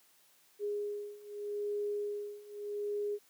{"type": "beating tone pair", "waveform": "sine", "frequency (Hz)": [412.1, 412.91], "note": ["G#4", "G#4"], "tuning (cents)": [-13, -10], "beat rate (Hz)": 0.81, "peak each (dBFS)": [-39, -37], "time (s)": [0.59, 3.19], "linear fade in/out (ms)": 50, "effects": ["white hiss -66 dBFS RMS until 3.29 s", "high-pass 150 Hz 12 dB/octave"]}